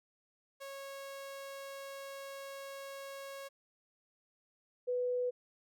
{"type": "tone pair in turn", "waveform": ["sawtooth", "sine"], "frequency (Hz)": [550, 495.1], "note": ["C#5", "B4"], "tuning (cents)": [-14, 4], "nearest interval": "major second", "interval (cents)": 182, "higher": "first", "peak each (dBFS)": [-40, -31], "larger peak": "second", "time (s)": [[0.6, 3.49], [4.87, 5.31]], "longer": "first", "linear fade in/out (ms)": 20, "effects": []}